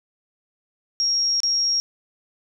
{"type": "tone with dropouts", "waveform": "sine", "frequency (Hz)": 5588, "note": "F8", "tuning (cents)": 0, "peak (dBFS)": -18, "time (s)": [1, 1.8], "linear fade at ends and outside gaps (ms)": 0, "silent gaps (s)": [1.403, 1.433], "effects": []}